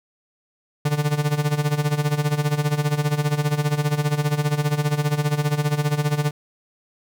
45% pulse tone with tremolo, 147.9 Hz, D3, 13 cents sharp, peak -16 dBFS, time 0.85-6.31 s, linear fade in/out 5 ms, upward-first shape sine, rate 15 Hz, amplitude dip 80%, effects none

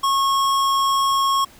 sine tone with hard clipping, 1093 Hz, C#6, 25 cents flat, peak -18 dBFS, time 0.03-1.45 s, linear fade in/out 10 ms, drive 16 dB, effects pink hiss -48 dBFS RMS until 1.59 s

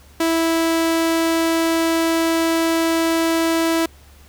sawtooth tone, 328.6 Hz, E4, 5 cents flat, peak -12 dBFS, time 0.2-3.86 s, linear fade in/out 5 ms, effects added 71 Hz sine -46 dBFS peak until 4.28 s + pink hiss -50 dBFS RMS until 4.28 s

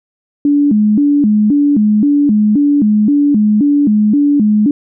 sine tone with vibrato, 246.9 Hz, B3, in tune, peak -7 dBFS, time 0.45-4.71 s, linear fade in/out 2 ms, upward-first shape square, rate 1.9 Hz, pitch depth 270 cents each way, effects none

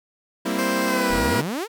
sawtooth chord, C dominant seventh, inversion second, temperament equal, 196 / 233.1 / 261.6 / 329.6 Hz, G3 / Bb3 / C4 / E4, 0 / 0 / 0 / 0 cents, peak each -24 dBFS, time 0.45-1.42 s, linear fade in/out 10 ms
15% pulse tone with pitch glide, 523.3 to 479.9 Hz, C5 to B4, 0 to -50 cents, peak -16 dBFS, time 0.58-1.41 s, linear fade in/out 10 ms, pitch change -150 cents, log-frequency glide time 0.85-1.22 s
sawtooth exponential sweep, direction up, 31 to 486.7 Hz, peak -21 dBFS, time 1.09-1.68 s, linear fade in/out 50 ms
effects none

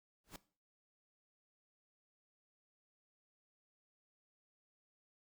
pink noise with exponential growth, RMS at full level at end -45 dBFS, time 0.24-0.36 s, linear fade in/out 2 ms, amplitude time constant 25 ms, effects noise-tail reverb RT60 0.4 s tail -18 dB re dry

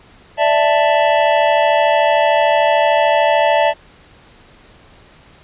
square chord, D suspended second, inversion none, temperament just, 587.3 / 660.7 / 881 Hz, D5 / E5 / A5, 0 / +4 / +2 cents, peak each -16 dBFS, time 0.37-3.74 s, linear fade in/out 50 ms, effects pink hiss -46 dBFS RMS until 5.43 s + resampled to 8000 Hz

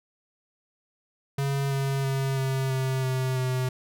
square tone with pitch steps, 138.59 / 136.84 / 135.11 / 133.41 / 131.72 / 130.06 / 128.42 Hz, C#3 / C#3 / C#3 / C3 / C3 / C3 / C3, 0 / -22 / -44 / +34 / +12 / -10 / -32 cents, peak -25 dBFS, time 1.38-3.69 s, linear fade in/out 5 ms, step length 330 ms, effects none

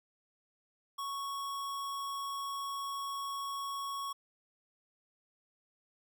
square tone, 1108.7 Hz, C#6, in tune, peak -37 dBFS, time 0.98-4.13 s, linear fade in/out 10 ms, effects none

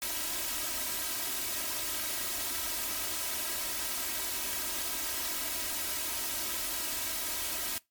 white noise with comb filter, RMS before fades -34 dBFS, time 0.02-7.78 s, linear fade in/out 0 ms, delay 3.1 ms, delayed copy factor +0.85, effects noise-tail reverb RT60 0.2 s tail -23 dB re dry + MP3 96 kbps

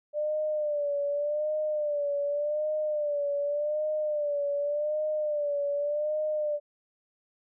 sine tone with vibrato, 592 Hz, D5, 14 cents sharp, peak -26 dBFS, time 0.13-6.6 s, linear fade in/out 50 ms, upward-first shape sine, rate 0.86 Hz, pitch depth 63 cents each way, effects none

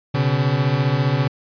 40% pulse beating tone pair, 126.6 / 141.6 Hz, B2 / C#3, +43 / +37 cents, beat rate 15 Hz, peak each -19 / -18 dBFS, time 0.14-1.28 s, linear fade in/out 10 ms, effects resampled to 11025 Hz

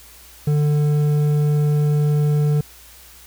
triangle tone with hard clipping, 148.2 Hz, D3, 16 cents sharp, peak -16 dBFS, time 0.47-2.61 s, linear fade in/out 5 ms, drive 10 dB, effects added 60 Hz sine -49 dBFS peak until 3.26 s + white hiss -45 dBFS RMS until 3.26 s

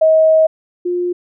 sine tone pair in turn, 635 / 354.5 Hz, D#5 / F4, +35 / +26 cents, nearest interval minor seventh, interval 1009 cents, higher first, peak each -7 / -15 dBFS, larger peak first, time 0.01-0.47 / 0.85-1.13 s, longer first, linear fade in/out 10 ms, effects none

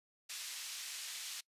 pink band-pass noise, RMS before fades -45 dBFS, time 0.29-1.41 s, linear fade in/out 10 ms, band 3000 to 9700 Hz, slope 12 dB/octave, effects noise-tail reverb RT60 0.1 s tail -23 dB re dry + resampled to 32000 Hz

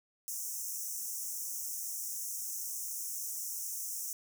pink high-pass noise, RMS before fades -39 dBFS, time 0.28-4.13 s, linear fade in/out 0 ms, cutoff 5600 Hz, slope 96 dB/octave, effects none

